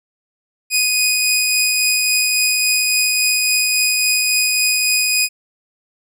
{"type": "tone with tremolo", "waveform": "15% pulse", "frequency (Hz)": 2489, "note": "D#7", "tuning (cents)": 0, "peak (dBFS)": -6, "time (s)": [0.7, 5.29], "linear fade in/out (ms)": 50, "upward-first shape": "triangle", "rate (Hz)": 3.6, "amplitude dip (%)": 25, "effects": []}